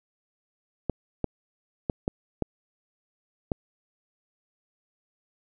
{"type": "clicks", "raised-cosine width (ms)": 2, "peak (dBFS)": -12, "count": 6, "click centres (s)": [0.897, 1.243, 1.898, 2.079, 2.423, 3.518], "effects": []}